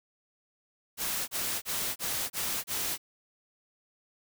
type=noise bursts; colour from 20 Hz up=white; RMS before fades=-32 dBFS; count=6; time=0.97-2.98 s; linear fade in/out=50 ms; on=310 ms; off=30 ms; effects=none